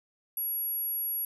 sine tone, 11370 Hz, F9, 30 cents sharp, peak -29 dBFS, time 0.37-1.25 s, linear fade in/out 2 ms, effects none

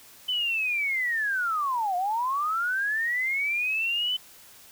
sine linear two-way sweep, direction down then up, 3044 to 698.5 to 3044 Hz, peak -24 dBFS, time 0.28-4.17 s, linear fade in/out 10 ms, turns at 1.96 s, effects white hiss -51 dBFS RMS until 4.71 s

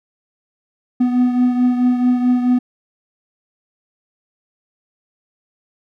triangle beating tone pair, 247.6 / 252.2 Hz, B3 / B3, +5 / +36 cents, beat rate 4.6 Hz, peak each -11 / -19 dBFS, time 1-2.59 s, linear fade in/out 10 ms, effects none

